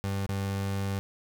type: tone with dropouts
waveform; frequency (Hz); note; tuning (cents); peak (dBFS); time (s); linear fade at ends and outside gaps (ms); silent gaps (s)
30% pulse; 98.2; G2; +4; -26; 0.04-0.99; 0; 0.264-0.291
effects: none